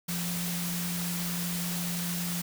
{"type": "tone in noise", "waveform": "sine", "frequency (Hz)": 174.61, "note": "F3", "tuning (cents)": 0, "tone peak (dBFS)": -32, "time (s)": [0.08, 2.42], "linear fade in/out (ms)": 10, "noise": "white", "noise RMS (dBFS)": -35, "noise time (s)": [0.08, 2.42], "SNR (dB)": 0, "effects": []}